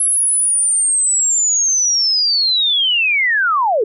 sine linear sweep, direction down, 11000 to 392 Hz, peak -12 dBFS, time 0-3.84 s, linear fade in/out 5 ms, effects none

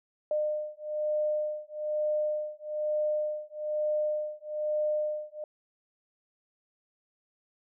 sine beating tone pair, 605 / 606.1 Hz, D#5 / D#5, -49 / -46 cents, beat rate 1.1 Hz, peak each -31 dBFS, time 0.31-5.44 s, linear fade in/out 2 ms, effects none

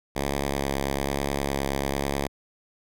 5% pulse tone with vibrato, 69.4 Hz, C#2, 3 cents sharp, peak -14 dBFS, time 0.15-2.28 s, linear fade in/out 20 ms, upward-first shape sine, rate 1.1 Hz, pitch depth 15 cents each way, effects none

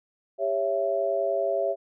sine chord, C# diminished, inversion second, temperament just, 399.1 / 554.4 / 665.2 Hz, G4 / C#5 / E5, +31 / 0 / +16 cents, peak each -30 / -27 / -26 dBFS, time 0.38-1.76 s, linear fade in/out 50 ms, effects none

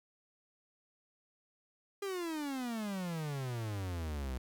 45% pulse exponential sweep, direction down, 406.6 to 61.4 Hz, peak -36 dBFS, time 2.02-4.38 s, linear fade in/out 5 ms, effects 11-bit

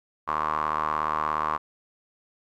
sawtooth tone with band-pass filter, 77 Hz, D#2, 17 cents flat, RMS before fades -27 dBFS, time 0.27-1.58 s, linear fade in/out 20 ms, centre 1100 Hz, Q 7.9, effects none

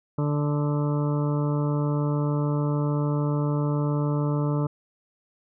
harmonic tone with a mistuned harmonic, 146.83 Hz, D3, in tune, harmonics 1 / 2 / 3 / 4 / 6 / 7 / 8 / 9, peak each -23 / -29 / -33 / -35 / -39 / -40 / -41 / -42 dBFS, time 0.18-4.67 s, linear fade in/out 5 ms, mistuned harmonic 9, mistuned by -21 cents, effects none

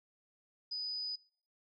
sine tone, 4978 Hz, D#8, in tune, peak -36 dBFS, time 0.71-1.16 s, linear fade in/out 10 ms, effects noise-tail reverb RT60 0.6 s tail -26 dB re dry

